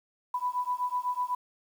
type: beating tone pair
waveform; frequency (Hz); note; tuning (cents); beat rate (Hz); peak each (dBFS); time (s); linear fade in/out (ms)
sine; 987.8 / 995.8; B5 / B5; 0 / +14; 8; -31; 0.34-1.35; 5
effects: 9-bit